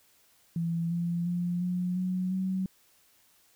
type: tone with pitch steps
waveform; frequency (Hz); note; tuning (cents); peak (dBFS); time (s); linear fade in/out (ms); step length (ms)
sine; 167.6 / 171.52 / 175.53 / 179.63 / 183.83 / 188.12; E3 / F3 / F3 / F3 / F#3 / F#3; +29 / -31 / +9 / +49 / -11 / +29; -27; 0.56-2.66; 2; 350
effects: white hiss -64 dBFS RMS until 3.55 s